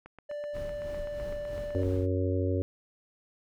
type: click train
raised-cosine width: 0.5 ms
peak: -32 dBFS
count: 15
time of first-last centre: 0.06-1.832 s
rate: 7.9 Hz
type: tone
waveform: triangle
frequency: 587.3 Hz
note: D5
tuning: in tune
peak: -32 dBFS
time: 0.29-1.83 s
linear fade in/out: 10 ms
type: noise with tremolo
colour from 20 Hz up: brown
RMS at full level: -39 dBFS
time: 0.53-2.07 s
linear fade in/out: 20 ms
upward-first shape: sine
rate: 3.1 Hz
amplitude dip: 55%
type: harmonic tone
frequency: 92.7 Hz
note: F#2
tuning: 4 cents sharp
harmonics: 1 / 3 / 4 / 5 / 6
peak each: -28 / -33 / -34 / -35 / -36 dBFS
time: 1.75-2.62 s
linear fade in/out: 0 ms
effects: none